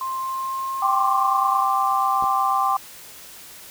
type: tone with pitch glide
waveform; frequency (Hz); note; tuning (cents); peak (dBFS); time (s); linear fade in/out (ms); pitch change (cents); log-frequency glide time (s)
sine; 1052 to 1076; C6 to C6; +9 to +48; -24; 0.01-1.63; 2; +39; 0.2-1.1
type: chord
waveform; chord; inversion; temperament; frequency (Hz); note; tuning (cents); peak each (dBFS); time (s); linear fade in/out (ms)
sine; G suspended fourth; none; equal; 784 / 1046.5 / 1174.7; G5 / C6 / D6; 0 / 0 / 0; -22; 0.82-2.77; 5
type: clicks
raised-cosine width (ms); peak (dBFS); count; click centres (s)
2; -24; 2; 2.225 / 2.24
effects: white hiss -42 dBFS RMS until 3.7 s